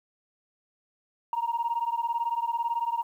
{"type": "beating tone pair", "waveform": "sine", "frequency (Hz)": [927, 945], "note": ["A#5", "A#5"], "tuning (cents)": [-10, 23], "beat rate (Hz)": 18, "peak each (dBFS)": -28, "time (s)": [1.33, 3.03], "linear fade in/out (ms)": 2, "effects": ["tanh soft clip ceiling -20 dBFS", "10-bit"]}